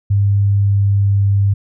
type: tone with pitch glide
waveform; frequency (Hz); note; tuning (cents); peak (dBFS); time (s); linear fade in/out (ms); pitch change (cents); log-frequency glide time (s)
sine; 100.4 to 99.65; G2 to G2; +42 to +29; -10; 0.1-1.54; 10; -13; 0.34-1.17
effects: none